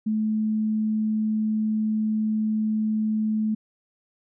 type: tone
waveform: sine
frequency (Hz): 216.4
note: A3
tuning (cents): -29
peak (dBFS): -21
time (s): 0.06-3.55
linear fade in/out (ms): 10
effects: none